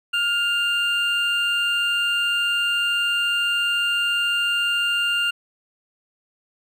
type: tone pair together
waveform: triangle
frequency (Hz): 1415.7 / 2794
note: F6 / F7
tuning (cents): +23 / 0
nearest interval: octave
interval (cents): 1177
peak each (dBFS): -22 / -19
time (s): 0.13-5.31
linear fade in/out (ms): 10
effects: none